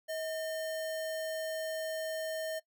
sine tone with sample-and-hold, 637 Hz, D#5, 41 cents sharp, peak -34 dBFS, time 0.08-2.6 s, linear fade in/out 20 ms, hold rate 2450 Hz, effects noise-tail reverb RT60 0.1 s tail -20 dB re dry

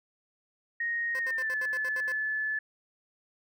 sine tone with pitch glide, 1867 to 1731.9 Hz, A#6 to A6, +2 to -28 cents, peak -28 dBFS, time 0.8-2.59 s, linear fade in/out 5 ms, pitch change -130 cents, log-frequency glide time 1.19-1.56 s
15% pulse tone bursts, 521 Hz, C5, 7 cents flat, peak -33 dBFS, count 9, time 1.15-2.12 s, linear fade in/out 0 ms, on 42 ms, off 74 ms
effects none

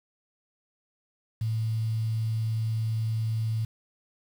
sine tone with quantisation, 111.3 Hz, A2, 20 cents sharp, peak -25 dBFS, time 1.41-3.65 s, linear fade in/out 5 ms, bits 8, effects none

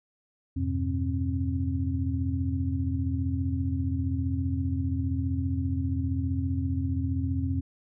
sine tone cluster, 85.6 / 100.7 / 126.6 / 267.5 Hz, F2 / G2 / B2 / C4, -34 / +47 / +43 / +38 cents, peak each -28 / -34 / -34 / -31 dBFS, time 0.56-7.61 s, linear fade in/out 10 ms, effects none

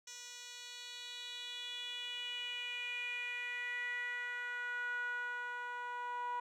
10% pulse tone with band-pass filter sweep, 487.2 Hz, B4, 24 cents flat, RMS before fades -42 dBFS, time 0.07-6.4 s, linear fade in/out 5 ms, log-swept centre 5400 to 1000 Hz, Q 5.2, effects none

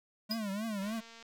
square tone with vibrato, 209.8 Hz, G#3, 18 cents sharp, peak -35 dBFS, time 0.29-1.01 s, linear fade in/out 20 ms, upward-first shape triangle, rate 3.4 Hz, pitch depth 170 cents each way
square tone with exponential decay, 4970 Hz, D#8, 3 cents flat, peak -30 dBFS, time 0.31-0.41 s, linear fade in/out 2 ms, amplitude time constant 20 ms
click train, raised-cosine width 0.2 ms, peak -36 dBFS, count 94, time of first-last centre 0.82-1.226 s, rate 229 Hz
effects none

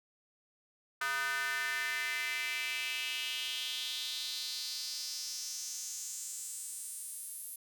square tone with high-pass filter sweep, 137.3 Hz, C#3, 16 cents flat, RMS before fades -38 dBFS, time 1.01-7.56 s, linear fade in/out 5 ms, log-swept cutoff 1400 to 11000 Hz, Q 3.8, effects none

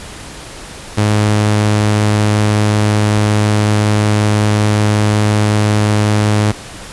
sawtooth tone, 105.4 Hz, G#2, 26 cents sharp, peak -6 dBFS, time 0.97-6.52 s, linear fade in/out 10 ms, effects pink hiss -31 dBFS RMS until 6.92 s + resampled to 24000 Hz

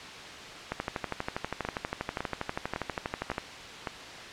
two click trains, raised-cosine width 0.5 ms, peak -16 / -15 dBFS, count 5 / 34, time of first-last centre 1.65-3.872 / 0.72-3.381 s, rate 1.8 / 12.4 Hz, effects white hiss -42 dBFS RMS until 4.32 s + low-pass 4000 Hz 12 dB/octave

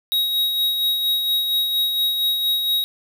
square tone with tremolo, 3800 Hz, A#7, 33 cents sharp, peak -17 dBFS, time 0.12-2.84 s, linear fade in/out 0 ms, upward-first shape sine, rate 4.3 Hz, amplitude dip 40%, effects 8-bit

